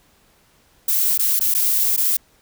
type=noise with dropouts; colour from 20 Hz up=violet; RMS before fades=-18 dBFS; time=0.88-2.17 s; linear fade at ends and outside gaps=5 ms; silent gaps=1.178-1.192 / 1.394-1.408 / 1.541-1.548 / 1.965-1.975 s; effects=pink hiss -57 dBFS RMS until 2.41 s